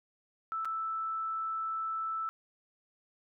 sine tone with dropouts, 1318.5 Hz, E6, in tune, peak -32 dBFS, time 0.52-2.29 s, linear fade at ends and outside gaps 0 ms, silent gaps 0.648-0.654 s, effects none

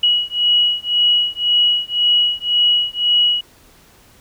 sine beating tone pair, 2914 / 2915.9 Hz, F#7 / F#7, -27 / -26 cents, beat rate 1.9 Hz, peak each -16 dBFS, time 0.03-3.41 s, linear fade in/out 5 ms, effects pink hiss -49 dBFS RMS until 4.2 s

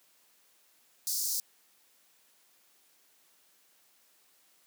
pink high-pass noise, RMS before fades -32 dBFS, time 1.07-1.4 s, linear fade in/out 0 ms, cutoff 4700 Hz, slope 48 dB/octave, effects white hiss -66 dBFS RMS until 4.66 s + high-pass 200 Hz 12 dB/octave

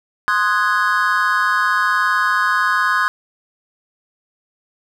triangle chord, Ab dominant seventh, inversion first, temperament equal, 1046.5 / 1244.5 / 1480 / 1661.2 Hz, C6 / Eb6 / Gb6 / Ab6, 0 / 0 / 0 / 0 cents, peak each -18 dBFS, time 0.28-3.08 s, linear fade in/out 0 ms, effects none

